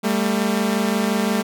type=tone pair together; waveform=sawtooth; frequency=199.2 / 224.9 Hz; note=G3 / A3; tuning=+28 / +38 cents; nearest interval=major second; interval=210 cents; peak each=-17 dBFS; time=0.03-1.43 s; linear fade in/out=20 ms; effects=none